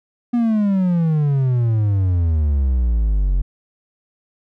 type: exponential sweep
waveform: triangle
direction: down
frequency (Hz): 243.9 to 43.65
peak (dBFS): -12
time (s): 0.33-3.42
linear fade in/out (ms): 10
effects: none